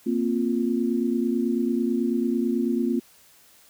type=chord; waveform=sine; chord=Bb suspended second; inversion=none; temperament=just; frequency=233.1 / 262.2 / 349.6 Hz; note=Bb3 / C4 / F4; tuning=0 / +4 / +2 cents; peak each=-24 / -26 / -27 dBFS; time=0.06-3 s; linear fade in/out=10 ms; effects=white hiss -55 dBFS RMS until 3.69 s